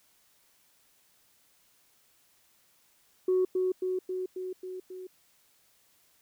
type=tone with echo; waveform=sine; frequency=370 Hz; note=F#4; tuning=in tune; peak=-21 dBFS; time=3.28-3.45 s; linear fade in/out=5 ms; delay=270 ms; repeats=6; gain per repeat=-3 dB; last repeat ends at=5.07 s; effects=tanh soft clip ceiling -19 dBFS + white hiss -66 dBFS RMS until 6.21 s